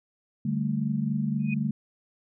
sine chord, D suspended fourth, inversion none, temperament equal, 146.83 / 196 / 220 Hz, D3 / G3 / A3, 0 / 0 / 0 cents, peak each -29 / -30 / -28 dBFS, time 0.45-1.71 s, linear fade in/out 5 ms
sine tone with exponential growth, 2489 Hz, D#7, in tune, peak -29 dBFS, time 1.39-1.54 s, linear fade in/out 5 ms, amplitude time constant 31 ms
effects none

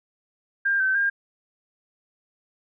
sine tone with pitch steps, 1599 / 1539 / 1608 Hz, G6 / G6 / G6, +34 / -32 / +44 cents, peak -19 dBFS, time 0.65-1.1 s, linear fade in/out 10 ms, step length 150 ms, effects none

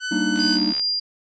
sawtooth tone, 1500 Hz, F#6, 23 cents sharp, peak -21 dBFS, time 0-0.59 s, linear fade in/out 50 ms
triangle chord, Eb major seventh, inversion first, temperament equal, 196 / 233.1 / 293.7 / 311.1 Hz, G3 / Bb3 / D4 / Eb4, 0 / 0 / 0 / 0 cents, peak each -25 / -24 / -23 / -22 dBFS, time 0.11-0.73 s, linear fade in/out 10 ms
click train, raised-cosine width 0.2 ms, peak -18 dBFS, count 30, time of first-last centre 0.36-0.796 s, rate 66.5 Hz
sine tone with tremolo, 4800 Hz, D8, 37 cents sharp, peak -19 dBFS, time 0.39-1 s, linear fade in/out 10 ms, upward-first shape triangle, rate 2.6 Hz, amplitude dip 40%
effects resampled to 16000 Hz

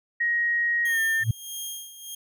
sine tone with pitch glide, 1885 to 1797.8 Hz, A#6 to A6, +19 to +37 cents, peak -21 dBFS, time 0.2-1.24 s, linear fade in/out 10 ms, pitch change -82 cents, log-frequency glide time 0.86-1 s
10% pulse tone with tremolo, 3230 Hz, G#7, 49 cents flat, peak -23 dBFS, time 0.85-2.15 s, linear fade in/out 5 ms, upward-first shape sine, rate 1.6 Hz, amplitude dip 75%
sine tone with exponential growth, 112.8 Hz, A2, 44 cents sharp, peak -14 dBFS, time 1.19-1.31 s, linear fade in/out 5 ms, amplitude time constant 24 ms
effects none

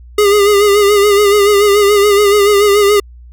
square tone with vibrato, 408.6 Hz, G#4, 28 cents flat, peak -7 dBFS, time 0.18-3 s, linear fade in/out 5 ms, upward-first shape sine, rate 7 Hz, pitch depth 51 cents each way, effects added 60 Hz sine -33 dBFS peak until 3.32 s

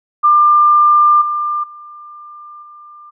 sine tone with level steps, 1195 Hz, D6, 30 cents sharp, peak -6 / -15 / -32 / -35 dBFS, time 0.23-3.11 s, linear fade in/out 20 ms, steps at 1.21 / 1.63 / 2.62 s, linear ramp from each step 10 ms, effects none

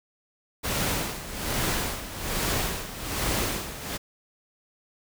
pink noise with tremolo, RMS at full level -26 dBFS, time 0.63-3.98 s, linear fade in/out 20 ms, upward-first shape sine, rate 1.2 Hz, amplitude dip 75%, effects none

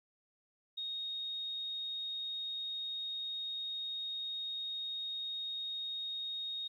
sine tone, 3729 Hz, A#7, in tune, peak -37 dBFS, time 0.77-6.68 s, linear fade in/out 10 ms, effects 12-bit

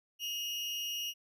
35% pulse tone with amplitude modulation, 2860 Hz, F7, 41 cents sharp, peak -31 dBFS, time 0.19-1.14 s, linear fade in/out 50 ms, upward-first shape sine, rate 258 Hz, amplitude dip 50%, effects none

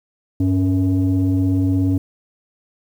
sine tone pair together, 98 / 277.2 Hz, G2 / C#4, 0 / 0 cents, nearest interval octave + tritone, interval 1800 cents, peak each -15 / -15 dBFS, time 0.4-1.98 s, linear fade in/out 5 ms, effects tanh soft clip ceiling -11 dBFS + 8-bit

